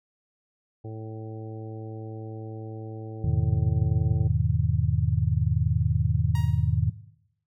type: harmonic tone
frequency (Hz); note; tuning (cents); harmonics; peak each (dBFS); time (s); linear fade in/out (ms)
110; A2; 0; 1 / 2 / 3 / 4 / 5 / 6 / 7; -35 / -49 / -42 / -43 / -49 / -58 / -49; 0.84-4.28; 10
type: chord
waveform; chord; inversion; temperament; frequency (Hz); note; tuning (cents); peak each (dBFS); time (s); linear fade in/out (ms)
sine; E major seventh; none; just; 82.41 / 103.01 / 123.61 / 154.51; E2 / G#2 / B2 / D#3; 0 / -14 / +2 / -12; -27; 3.24-6.9; 5
type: tone with exponential decay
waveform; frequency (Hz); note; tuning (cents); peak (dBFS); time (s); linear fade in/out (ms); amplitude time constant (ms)
sawtooth; 943; A#5; +20; -32; 6.35-6.79; 2; 94
effects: noise-tail reverb RT60 0.8 s tail -18 dB re dry